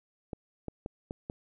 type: clicks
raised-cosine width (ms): 2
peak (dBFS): -23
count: 5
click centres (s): 0.332 / 0.683 / 0.861 / 1.109 / 1.299
effects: none